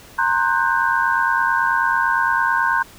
sine tone cluster, 927 / 1057 / 1490 / 1579 Hz, A#5 / C6 / F#6 / G6, -10 / +17 / +12 / +12 cents, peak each -21 dBFS, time 0.18-2.83 s, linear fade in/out 10 ms, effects pink hiss -44 dBFS RMS until 2.98 s

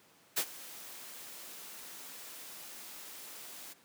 white noise with ADSR envelope, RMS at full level -29 dBFS, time 0.36-3.74 s, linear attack 20 ms, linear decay 67 ms, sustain -19 dB, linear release 19 ms, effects pink hiss -63 dBFS RMS until 3.84 s + high-pass 200 Hz 12 dB/octave

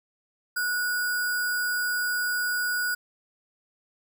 sine tone with sample-and-hold, 1464 Hz, F#6, 19 cents flat, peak -24 dBFS, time 0.56-2.95 s, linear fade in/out 10 ms, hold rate 6300 Hz, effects none

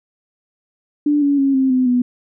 sine tone with pitch steps, 293.7 / 283.7 / 274 / 264.7 / 255.7 / 247 Hz, D4 / C#4 / C#4 / C4 / C4 / B3, 0 / +40 / -20 / +20 / -40 / 0 cents, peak -12 dBFS, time 1.06-2.02 s, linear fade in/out 5 ms, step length 160 ms, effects none

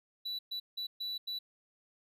triangle tone bursts at uneven times, 3951 Hz, B7, in tune, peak -34 dBFS, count 5, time 0.25-0.39 / 0.51-0.6 / 0.77-0.87 / 1-1.18 / 1.27-1.39 s, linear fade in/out 10 ms, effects none

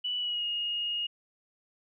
sine tone with pitch glide, 2960 to 2862 Hz, F#7 to F7, 0 to +42 cents, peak -29 dBFS, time 0.04-1.07 s, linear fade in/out 10 ms, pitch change -58 cents, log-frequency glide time 0.18-0.45 s, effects none

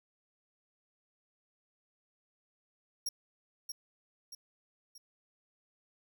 sawtooth tone with echo, 5590 Hz, F8, 1 cent sharp, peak -30 dBFS, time 3.06-3.09 s, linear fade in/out 5 ms, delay 630 ms, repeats 3, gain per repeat -6 dB, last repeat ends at 4.98 s, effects none

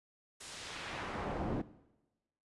brown noise with band-pass filter sweep, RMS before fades -40 dBFS, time 0.4-1.62 s, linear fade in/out 10 ms, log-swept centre 9300 to 310 Hz, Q 0.76, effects noise-tail reverb RT60 1.0 s tail -18 dB re dry + resampled to 24000 Hz

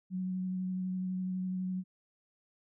sine tone with vibrato, 185 Hz, F#3, in tune, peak -32 dBFS, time 0.1-1.84 s, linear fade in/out 50 ms, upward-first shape sine, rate 12 Hz, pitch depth 13 cents each way, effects none

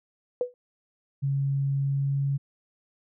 sine tone with exponential decay, 493.9 Hz, B4, in tune, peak -19 dBFS, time 0.41-0.54 s, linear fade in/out 1 ms, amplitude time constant 27 ms
sine tone with pitch glide, 138.3 to 139.1 Hz, C#3 to C#3, -4 to +6 cents, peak -23 dBFS, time 1.22-2.38 s, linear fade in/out 20 ms, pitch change +10 cents, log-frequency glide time 1.79-2.23 s
effects none

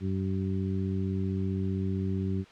harmonic tone, 95.5 Hz, G2, 45 cents flat, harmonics 1 / 2 / 3 / 4, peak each -30 / -31 / -38 / -38 dBFS, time 0-2.45 s, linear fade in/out 50 ms, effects white hiss -53 dBFS RMS until 2.51 s + low-pass 3000 Hz 12 dB/octave

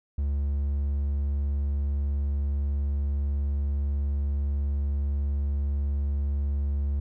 triangle tone, 70.8 Hz, C#2, 37 cents sharp, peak -22 dBFS, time 0.18-7 s, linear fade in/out 5 ms, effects none

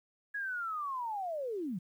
sine linear sweep, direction down, 1685 to 160 Hz, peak -34 dBFS, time 0.34-1.79 s, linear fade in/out 10 ms, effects 11-bit

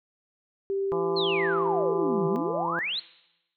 sine tone, 392 Hz, G4, in tune, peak -25 dBFS, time 0.7-2.36 s, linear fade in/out 0 ms
harmonic tone, 169.1 Hz, E3, 44 cents sharp, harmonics 1 / 2 / 3 / 4 / 5 / 6 / 7, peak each -37 / -35 / -36 / -39 / -38 / -36 / -39 dBFS, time 0.92-2.79 s, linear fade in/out 0 ms
sine exponential two-way sweep, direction down then up, 4373 to 154.6 to 4373 Hz, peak -27 dBFS, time 1.16-3 s, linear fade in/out 10 ms, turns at 2.27 s
effects noise-tail reverb RT60 0.9 s tail -19 dB re dry

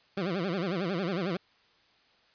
20% pulse tone with vibrato, 182.2 Hz, F#3, 26 cents flat, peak -24 dBFS, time 0.17-1.37 s, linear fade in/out 5 ms, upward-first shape sine, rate 11 Hz, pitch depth 190 cents each way, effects white hiss -64 dBFS RMS until 2.34 s + resampled to 11025 Hz

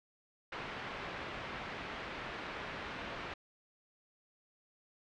white low-pass noise, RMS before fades -43 dBFS, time 0.52-3.34 s, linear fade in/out 5 ms, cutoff 2200 Hz, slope 12 dB/octave, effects low-pass 4000 Hz 12 dB/octave

